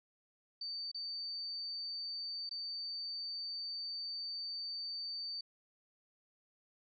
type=tone with dropouts; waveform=sine; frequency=4587 Hz; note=D8; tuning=42 cents flat; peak=-39 dBFS; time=0.61-5.41 s; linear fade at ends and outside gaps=5 ms; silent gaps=0.916-0.945 / 2.493-2.51 s; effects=none